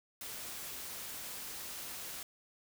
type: noise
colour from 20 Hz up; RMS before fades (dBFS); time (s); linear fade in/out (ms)
white; -44; 0.21-2.23; 2
effects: none